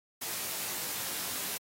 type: noise with comb filter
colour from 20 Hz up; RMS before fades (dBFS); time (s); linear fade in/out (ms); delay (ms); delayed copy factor
white; -36; 0.21-1.58; 10; 20; +0.9
effects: high-pass 100 Hz 12 dB/octave + AAC 48 kbps